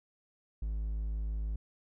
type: tone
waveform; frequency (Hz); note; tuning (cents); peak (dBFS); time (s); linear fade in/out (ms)
triangle; 53.2; G#1; +42; -30; 0.62-1.56; 5
effects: none